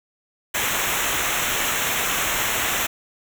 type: noise with comb filter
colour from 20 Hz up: pink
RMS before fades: -23 dBFS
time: 0.54-2.87 s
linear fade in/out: 10 ms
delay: 0.21 ms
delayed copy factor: -0.8
effects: none